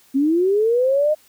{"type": "linear sweep", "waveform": "sine", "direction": "up", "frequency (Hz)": [261.6, 622.3], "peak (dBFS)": -14, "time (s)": [0.14, 1.15], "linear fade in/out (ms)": 20, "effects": ["white hiss -54 dBFS RMS until 1.28 s"]}